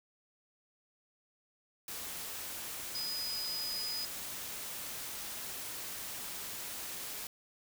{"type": "tone in noise", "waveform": "sine", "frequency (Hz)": 4978, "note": "D#8", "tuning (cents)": 0, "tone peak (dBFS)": -36, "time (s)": [2.95, 4.05], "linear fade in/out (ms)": 2, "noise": "white", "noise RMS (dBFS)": -42, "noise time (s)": [1.88, 7.27], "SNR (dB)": 3, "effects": []}